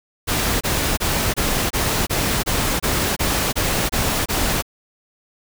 pink noise bursts, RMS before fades -20 dBFS, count 12, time 0.27-4.625 s, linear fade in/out 20 ms, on 340 ms, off 25 ms, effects none

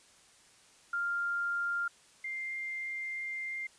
sine tone pair in turn, 1396.9 / 2101 Hz, F6 / C7, 0 / +7 cents, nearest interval perfect fifth, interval 707 cents, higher second, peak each -30 / -35 dBFS, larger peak first, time 0.93-1.88 / 2.24-3.67 s, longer second, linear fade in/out 5 ms, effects white hiss -61 dBFS RMS until 3.78 s + resampled to 22050 Hz

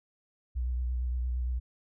sine tone with vibrato, 61.74 Hz, B1, in tune, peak -28 dBFS, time 0.55-1.6 s, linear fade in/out 20 ms, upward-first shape triangle, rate 8.7 Hz, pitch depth 45 cents each way, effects none

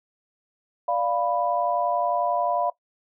sine chord, B diminished, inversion first, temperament equal, 587.3 / 698.5 / 987.8 Hz, D5 / F5 / B5, 0 / 0 / 0 cents, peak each -27 / -24 / -27 dBFS, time 0.88-2.7 s, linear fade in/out 5 ms, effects noise-tail reverb RT60 0.1 s tail -18 dB re dry

